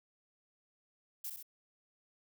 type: noise with echo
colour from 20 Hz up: violet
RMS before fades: -41 dBFS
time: 1.24-1.3 s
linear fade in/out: 5 ms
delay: 64 ms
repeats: 2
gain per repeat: -4 dB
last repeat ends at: 1.428 s
effects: none